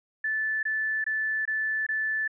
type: tone bursts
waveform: sine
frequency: 1749 Hz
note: A6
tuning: 11 cents flat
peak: -25 dBFS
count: 5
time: 0.24-2.278 s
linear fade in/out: 5 ms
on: 390 ms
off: 22 ms
effects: none